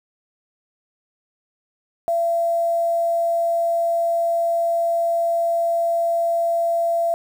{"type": "tone with quantisation", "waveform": "sine", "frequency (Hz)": 675, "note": "E5", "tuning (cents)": 41, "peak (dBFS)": -17, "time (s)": [2.08, 7.14], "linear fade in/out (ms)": 0, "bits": 7, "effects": []}